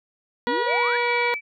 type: harmonic tone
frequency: 481.8 Hz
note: B4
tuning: 43 cents flat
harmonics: 1 / 2 / 3 / 4 / 5 / 6 / 7 / 8 / 9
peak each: -25 / -25 / -32 / -30 / -42 / -42 / -37 / -42 / -41 dBFS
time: 0.47-1.34 s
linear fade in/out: 0 ms
type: exponential sweep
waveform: sine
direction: up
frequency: 233.1 to 1814 Hz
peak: -27 dBFS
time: 0.47-0.97 s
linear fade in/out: 5 ms
type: tone with tremolo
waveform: sine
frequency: 2309 Hz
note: D7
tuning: 30 cents flat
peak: -23 dBFS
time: 0.67-1.41 s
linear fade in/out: 50 ms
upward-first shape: square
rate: 2.4 Hz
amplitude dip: 25%
effects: none